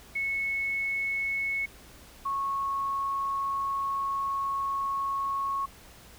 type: tone pair in turn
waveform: sine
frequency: 2200 / 1100 Hz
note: C#7 / C#6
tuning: -14 / -14 cents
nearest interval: octave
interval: 1200 cents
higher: first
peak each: -27 dBFS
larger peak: neither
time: 0.15-1.66 / 2.25-5.66 s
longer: second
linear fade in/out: 10 ms
effects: added 60 Hz sine -57 dBFS peak until 6.18 s + pink hiss -52 dBFS RMS until 6.18 s